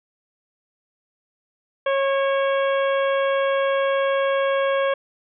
harmonic tone with a mistuned harmonic, 547 Hz, C#5, 23 cents flat, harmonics 1 / 2 / 3 / 4 / 5 / 6, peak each -19 / -26 / -29 / -34 / -37 / -36 dBFS, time 1.86-4.94 s, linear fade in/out 5 ms, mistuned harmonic 4, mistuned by +41 cents, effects none

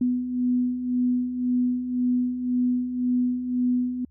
sine beating tone pair, 246.9 / 248.8 Hz, B3 / B3, 0 / +13 cents, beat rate 1.9 Hz, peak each -29 / -22 dBFS, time 0.01-4.05 s, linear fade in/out 5 ms, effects added 76 Hz sine -54 dBFS peak until 4.1 s

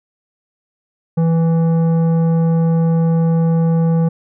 sine tone with tanh clipping, 164.81 Hz, E3, in tune, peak -13 dBFS, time 1.17-4.09 s, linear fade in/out 10 ms, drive 11 dB, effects none

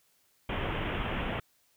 pink low-pass noise, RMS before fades -33 dBFS, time 0.49-1.4 s, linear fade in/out 5 ms, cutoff 3300 Hz, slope 96 dB/octave, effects white hiss -69 dBFS RMS until 1.76 s

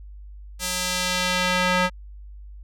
square tone with band-pass filter sweep, 181.7 Hz, F#3, 31 cents flat, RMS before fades -23 dBFS, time 0.59-1.9 s, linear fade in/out 50 ms, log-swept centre 8400 to 1600 Hz, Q 0.73, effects added 50 Hz sine -38 dBFS peak until 2.63 s

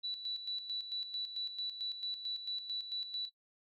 sine tone with tremolo, 3951 Hz, B7, in tune, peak -35 dBFS, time 0.03-3.3 s, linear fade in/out 20 ms, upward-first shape square, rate 4.5 Hz, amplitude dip 60%, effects noise-tail reverb RT60 0.1 s tail -18 dB re dry

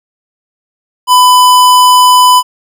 square tone, 1000 Hz, B5, 21 cents sharp, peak -3 dBFS, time 1.07-2.43 s, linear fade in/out 50 ms, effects none

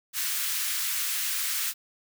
white high-pass noise, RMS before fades -29 dBFS, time 0.13-1.74 s, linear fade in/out 50 ms, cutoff 1300 Hz, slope 24 dB/octave, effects none

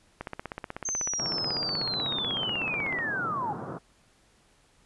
click train, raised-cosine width 0.5 ms, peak -19 dBFS, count 46, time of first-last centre 0.21-2.988 s, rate 16.2 Hz
sine linear sweep, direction down, 6360 to 785 Hz, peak -28 dBFS, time 0.85-3.53 s, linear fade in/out 5 ms
pink band-pass noise, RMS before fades -38 dBFS, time 1.18-3.79 s, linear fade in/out 20 ms, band 110 to 1400 Hz, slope 48 dB/octave
effects pink hiss -63 dBFS RMS until 4.85 s + resampled to 24000 Hz

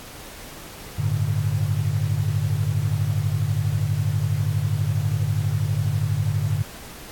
sine chord, G suspended second, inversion none, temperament just, 98 / 110.25 / 147 Hz, G2 / A2 / D3, 0 / +4 / +2 cents, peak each -24 dBFS, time 0.98-6.63 s, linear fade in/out 10 ms, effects pink hiss -40 dBFS RMS until 7.11 s + AAC 64 kbps

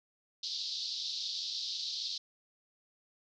pink band-pass noise, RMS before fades -38 dBFS, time 0.43-2.18 s, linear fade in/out 5 ms, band 3700 to 5100 Hz, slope 48 dB/octave, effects none

